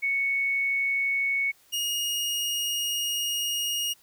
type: tone pair in turn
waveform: sine / sawtooth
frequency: 2217 / 2864 Hz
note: C#7 / F7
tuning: 0 / +43 cents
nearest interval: major third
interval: 443 cents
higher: second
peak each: -23 dBFS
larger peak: neither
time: 0.02-1.52 / 1.72-3.94 s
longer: second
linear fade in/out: 20 ms
effects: white hiss -60 dBFS RMS until 4.02 s